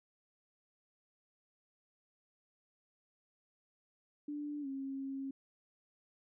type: tone with pitch glide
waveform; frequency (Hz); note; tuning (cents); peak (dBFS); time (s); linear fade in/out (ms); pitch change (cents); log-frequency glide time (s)
sine; 293.7 to 270.9; D4 to C#4; 0 to -40; -38; 4.28-5.31; 5; -140; 4.61-4.67
effects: none